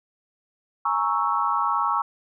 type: chord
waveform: sine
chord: A# half-diminished seventh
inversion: third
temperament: equal with one note detuned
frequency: 833 / 932.3 / 1108.7 / 1318.5 Hz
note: G#5 / A#5 / C#6 / E6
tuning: +5 / 0 / 0 / 0 cents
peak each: -29 / -26 / -24 / -26 dBFS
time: 0.85-2.02 s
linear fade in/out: 5 ms
effects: none